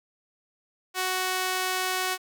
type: tone with high-pass filter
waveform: sawtooth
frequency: 371.2 Hz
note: F#4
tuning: 6 cents sharp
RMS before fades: -28 dBFS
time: 0.94-2.18 s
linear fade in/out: 50 ms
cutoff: 810 Hz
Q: 0.55
effects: none